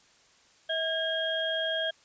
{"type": "tone cluster", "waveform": "sine", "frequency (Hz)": [645, 1626, 3254], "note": ["E5", "G#6", "G#7"], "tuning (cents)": [-38, -37, -36], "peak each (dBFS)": [-31, -33, -31], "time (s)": [0.69, 1.91], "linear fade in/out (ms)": 10, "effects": ["white hiss -61 dBFS RMS until 2.04 s", "resampled to 16000 Hz"]}